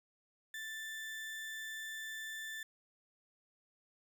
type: tone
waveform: 35% pulse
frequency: 1766 Hz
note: A6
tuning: 6 cents sharp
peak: -40 dBFS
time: 0.54-2.63 s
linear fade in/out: 2 ms
effects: none